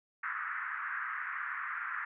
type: band-pass noise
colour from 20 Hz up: pink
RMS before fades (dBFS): -38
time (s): 0.23-2.05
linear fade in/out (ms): 5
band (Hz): 1200 to 1900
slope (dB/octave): 48
effects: none